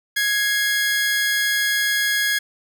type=tone pair together; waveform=sawtooth; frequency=1661.2 / 2124 Hz; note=G#6 / C7; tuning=0 / +25 cents; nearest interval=major third; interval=425 cents; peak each=-15 / -24 dBFS; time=0.16-2.39 s; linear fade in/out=10 ms; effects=none